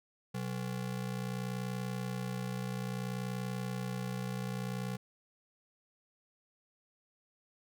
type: ring-modulated tone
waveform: square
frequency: 157.3 Hz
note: D#3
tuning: 19 cents sharp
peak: -33 dBFS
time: 0.34-4.97 s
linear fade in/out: 10 ms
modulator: 30.3 Hz
effects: none